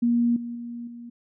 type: tone with level steps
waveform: sine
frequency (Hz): 237.2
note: A#3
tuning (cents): +30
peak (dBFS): -18 / -30 / -32 / -37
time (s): 0.02-1.1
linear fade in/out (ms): 10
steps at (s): 0.36 / 0.55 / 0.87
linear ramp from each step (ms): 5
effects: none